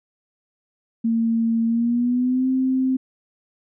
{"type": "tone with pitch glide", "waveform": "sine", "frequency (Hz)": [228.2, 260.6], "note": ["A#3", "C4"], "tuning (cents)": [-37, -7], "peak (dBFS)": -17, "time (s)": [1.04, 2.97], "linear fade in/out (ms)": 10, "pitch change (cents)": 230, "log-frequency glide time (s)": [1.66, 2.48], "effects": []}